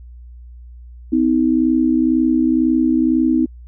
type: tone pair together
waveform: sine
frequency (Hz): 255.3 / 317.3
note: C4 / D#4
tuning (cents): -42 / +34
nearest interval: major third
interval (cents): 376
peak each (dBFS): -15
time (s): 1.12-3.46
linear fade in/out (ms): 10
effects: added 60 Hz sine -35 dBFS peak until 3.67 s